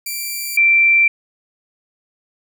5% pulse / sine tone pair in turn, 2349 / 2349 Hz, D7 / D7, 0 / 0 cents, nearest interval unison, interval 0 cents, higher neither, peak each -13 / -9 dBFS, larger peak second, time 0.06-0.57 / 0.57-1.08 s, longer neither, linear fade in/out 5 ms, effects none

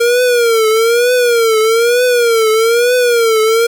square tone with vibrato, 466.4 Hz, A#4, 1 cent sharp, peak -9 dBFS, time 0-3.67 s, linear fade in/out 10 ms, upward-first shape triangle, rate 1.1 Hz, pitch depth 130 cents each way, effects 7-bit

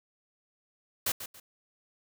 white noise with echo, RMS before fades -29 dBFS, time 1.06-1.12 s, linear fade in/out 5 ms, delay 140 ms, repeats 2, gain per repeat -11 dB, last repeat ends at 1.4 s, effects none

